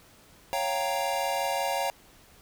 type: chord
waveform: square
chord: G half-diminished seventh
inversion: second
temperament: equal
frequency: 554.4 / 698.5 / 784 / 932.3 Hz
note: Db5 / F5 / G5 / Bb5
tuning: 0 / 0 / 0 / 0 cents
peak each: -33 dBFS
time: 0.53-1.9 s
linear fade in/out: 0 ms
effects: pink hiss -56 dBFS RMS until 2.41 s